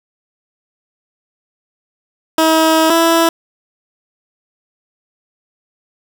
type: tone pair in turn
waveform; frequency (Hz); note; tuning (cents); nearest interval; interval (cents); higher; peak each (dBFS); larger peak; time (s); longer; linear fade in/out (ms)
15% pulse; 320.1 / 331.4; D#4 / E4; +49 / +9; minor second; 60; second; -3; neither; 2.38-2.9 / 2.9-3.29; first; 2
effects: none